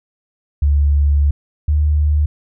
sine tone pair in turn, 72 / 74.82 Hz, D2 / D2, -34 / +33 cents, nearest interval minor second, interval 67 cents, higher second, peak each -10 / -11 dBFS, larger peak first, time 0.62-1.31 / 1.68-2.26 s, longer first, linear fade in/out 5 ms, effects none

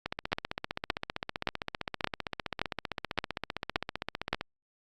two click trains, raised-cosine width 0.3 ms, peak -16 / -10 dBFS, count 68 / 8, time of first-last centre 0.06-4.411 / 0.33-4.33 s, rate 15.4 / 1.75 Hz, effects Opus 48 kbps

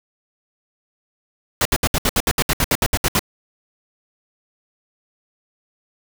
pink noise bursts, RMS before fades -17 dBFS, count 15, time 1.61-3.193 s, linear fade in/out 2 ms, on 43 ms, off 67 ms, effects none

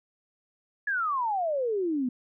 sine exponential sweep, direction down, 1721 to 240 Hz, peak -25 dBFS, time 0.87-2.09 s, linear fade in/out 5 ms, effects none

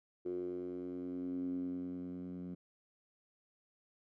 10% pulse tone with band-pass filter sweep, 89.8 Hz, F2, 49 cents sharp, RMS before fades -41 dBFS, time 0.25-2.55 s, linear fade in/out 10 ms, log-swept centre 360 to 210 Hz, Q 7.4, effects none

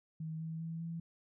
sine tone with pitch steps, 159.1 / 161.51 / 163.95 / 166.43 Hz, D#3 / E3 / E3 / E3, +39 / -35 / -9 / +17 cents, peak -38 dBFS, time 0.2-1 s, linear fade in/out 5 ms, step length 200 ms, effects none

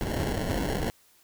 pink noise with sample-and-hold, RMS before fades -29 dBFS, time 0.01-0.9 s, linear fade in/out 0 ms, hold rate 1225 Hz, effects white hiss -61 dBFS RMS until 1.23 s

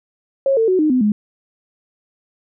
sine tone with pitch steps, 544 / 449.6 / 371.6 / 307.1 / 253.8 / 209.7 Hz, C#5 / A4 / F#4 / D#4 / B3 / G#3, -33 / +37 / +7 / -23 / +47 / +17 cents, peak -12 dBFS, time 0.46-1.12 s, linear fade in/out 2 ms, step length 110 ms, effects none

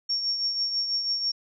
sine tone with tremolo, 5510 Hz, F8, 24 cents flat, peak -22 dBFS, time 0.09-1.32 s, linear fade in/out 10 ms, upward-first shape triangle, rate 6.1 Hz, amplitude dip 55%, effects none

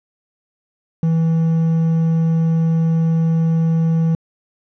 triangle tone with quantisation, 163.3 Hz, E3, 16 cents flat, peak -11 dBFS, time 1.03-4.15 s, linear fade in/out 2 ms, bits 6, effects low-pass 2000 Hz 12 dB/octave

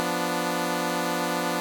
10% pulse chord, B diminished, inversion second, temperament equal, 174.61 / 246.9 / 293.7 Hz, F3 / B3 / D4, 0 / 0 / 0 cents, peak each -21 / -21 / -21 dBFS, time 0-1.6 s, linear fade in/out 0 ms, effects none

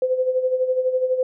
sine tone with tremolo, 512 Hz, C5, 38 cents flat, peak -15 dBFS, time 0.02-1.23 s, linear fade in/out 2 ms, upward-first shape sine, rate 12 Hz, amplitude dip 65%, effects none

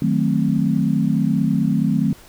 sine chord, D# diminished seventh, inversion none, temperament equal, 155.56 / 185 / 220 / 261.6 Hz, D#3 / F#3 / A3 / C4, 0 / 0 / 0 / 0 cents, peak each -21 / -21 / -20 / -22 dBFS, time 0.02-2.13 s, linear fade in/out 2 ms, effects pink hiss -46 dBFS RMS until 2.28 s

